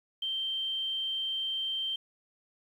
sine tone, 3136 Hz, G7, in tune, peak -30 dBFS, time 0.22-1.96 s, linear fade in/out 5 ms, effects 10-bit

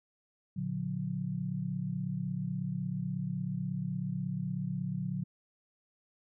sine chord, Bb augmented, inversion none, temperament just, 116.54 / 145.68 / 182.1 Hz, Bb2 / D3 / F#3, 0 / -14 / -27 cents, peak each -40 / -36 / -35 dBFS, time 0.56-5.24 s, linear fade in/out 10 ms, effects none

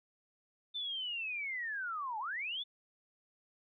sine linear two-way sweep, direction down then up, 3574 to 824 to 3574 Hz, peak -36 dBFS, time 0.74-2.64 s, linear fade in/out 20 ms, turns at 2.19 s, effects none

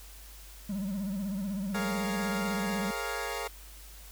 triangle tone with vibrato, 196 Hz, G3, in tune, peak -29 dBFS, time 0.69-2.91 s, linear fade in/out 5 ms, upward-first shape sine, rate 16 Hz, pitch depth 110 cents each way
15% pulse chord, Bb minor seventh, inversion third, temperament equal, 415.3 / 466.2 / 554.4 / 698.5 Hz, Ab4 / Bb4 / Db5 / F5, 0 / 0 / 0 / 0 cents, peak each -32 / -31 / -33 / -33 dBFS, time 1.74-3.48 s, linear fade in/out 10 ms
effects added 50 Hz sine -48 dBFS peak until 4.11 s + white hiss -52 dBFS RMS until 4.11 s

